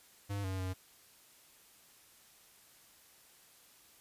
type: tone with pitch steps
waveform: square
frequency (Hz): 100.6 / 94.6 / 93.1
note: G2 / F#2 / F#2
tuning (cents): +45 / +39 / +11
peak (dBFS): -36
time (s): 0.29-0.74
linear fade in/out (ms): 20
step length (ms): 150
effects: white hiss -62 dBFS RMS until 4 s + resampled to 32000 Hz